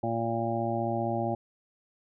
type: harmonic tone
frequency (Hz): 115.3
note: A#2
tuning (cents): -19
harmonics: 1 / 2 / 3 / 5 / 6 / 7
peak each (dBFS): -34 / -34 / -34 / -34 / -34 / -34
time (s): 0.03-1.35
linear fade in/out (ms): 5
effects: none